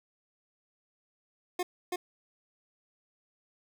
25% pulse tone with echo, 359 Hz, F4, 48 cents sharp, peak -25 dBFS, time 1.59-1.63 s, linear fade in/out 5 ms, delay 330 ms, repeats 1, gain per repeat -2 dB, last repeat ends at 1.96 s, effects none

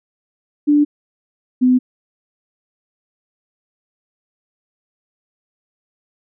sine tone pair in turn, 293.7 / 252.7 Hz, D4 / B3, 0 / +40 cents, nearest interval minor third, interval 260 cents, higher first, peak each -9 dBFS, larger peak neither, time 0.67-0.85 / 1.61-1.79 s, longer neither, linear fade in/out 20 ms, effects none

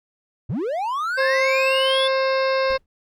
triangle linear sweep, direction up, 85.3 to 3529 Hz, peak -20 dBFS, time 0.49-2.08 s, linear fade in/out 10 ms
harmonic tone, 531 Hz, C5, 25 cents sharp, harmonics 1 / 2 / 3 / 4 / 5 / 7 / 8 / 9 / 10, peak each -19 / -25 / -29 / -31 / -33 / -36 / -37 / -38 / -39 dBFS, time 1.17-2.78 s, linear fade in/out 20 ms
brown noise with exponential decay, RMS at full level -31 dBFS, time 2.7-2.86 s, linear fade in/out 2 ms, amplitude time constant 34 ms
effects none

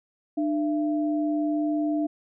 sine tone pair together, 300.2 / 674 Hz, D4 / E5, +38 / +38 cents, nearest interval octave + major second, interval 1400 cents, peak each -23 / -31 dBFS, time 0.37-2.07 s, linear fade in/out 10 ms, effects none

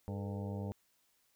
harmonic tone with a mistuned harmonic, 99.8 Hz, G2, 32 cents sharp, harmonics 1 / 2 / 3 / 4 / 5 / 6 / 7 / 8 / 9, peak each -39 / -42 / -50 / -49 / -49 / -52 / -58 / -54 / -57 dBFS, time 0.08-0.72 s, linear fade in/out 0 ms, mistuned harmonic 4, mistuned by +130 cents, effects white hiss -74 dBFS RMS until 1.35 s

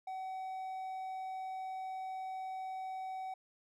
triangle tone, 756 Hz, F#5, 37 cents sharp, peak -37 dBFS, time 0.07-3.34 s, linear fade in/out 5 ms, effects none

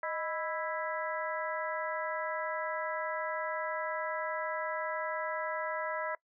harmonic tone with a mistuned harmonic, 329.6 Hz, E4, in tune, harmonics 2 / 3 / 4 / 5 / 6, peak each -37 / -39 / -40 / -41 / -42 dBFS, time 0.03-6.15 s, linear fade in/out 2 ms, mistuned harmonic 2, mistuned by -99 cents, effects noise-tail reverb RT60 0.1 s tail -21 dB re dry

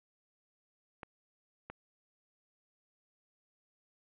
clicks, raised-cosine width 0.5 ms, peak -28 dBFS, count 2, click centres 1.032 / 1.7 s, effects resampled to 8000 Hz

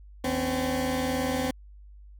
20% pulse tone cluster, 78.6 / 256.2 / 276.1 Hz, D#2 / C4 / C#4, +18 / -36 / -7 cents, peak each -30 / -22 / -27 dBFS, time 0.24-1.51 s, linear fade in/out 5 ms, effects added 50 Hz sine -45 dBFS peak until 2.19 s + MP3 96 kbps

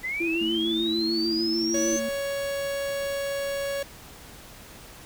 sine linear sweep, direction up, 1975.5 to 6272 Hz, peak -27 dBFS, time 0.03-2 s, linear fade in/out 20 ms
sine tone with vibrato, 332.1 Hz, E4, 13 cents sharp, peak -25 dBFS, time 0.2-1.97 s, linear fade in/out 10 ms, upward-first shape square, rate 6.7 Hz, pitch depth 28 cents each way
sine tone with pitch glide, 226.2 to 228.8 Hz, A3 to A#3, +48 to -32 cents, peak -31 dBFS, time 0.41-2.09 s, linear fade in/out 5 ms, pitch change +20 cents, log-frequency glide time 1.03-1.28 s
45% pulse tone, 558 Hz, C#5, 11 cents sharp, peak -27 dBFS, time 1.74-3.83 s, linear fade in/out 5 ms
effects pink hiss -46 dBFS RMS until 5.05 s

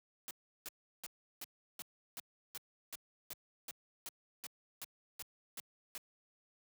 white noise bursts, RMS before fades -45 dBFS, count 16, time 0.28-5.978 s, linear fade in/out 0 ms, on 28 ms, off 350 ms, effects high-pass 100 Hz 12 dB/octave

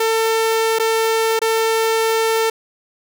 sawtooth tone with dropouts, 448.1 Hz, A4, 32 cents sharp, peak -11 dBFS, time 0-2.5 s, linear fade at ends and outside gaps 5 ms, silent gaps 0.787-0.796 / 1.392-1.416 s, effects none

